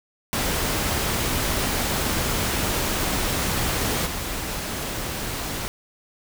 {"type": "noise with level steps", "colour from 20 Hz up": "pink", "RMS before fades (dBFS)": [-24, -29], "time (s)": [0.33, 5.68], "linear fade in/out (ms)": 0, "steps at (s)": 4.05, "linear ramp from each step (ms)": 20, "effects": []}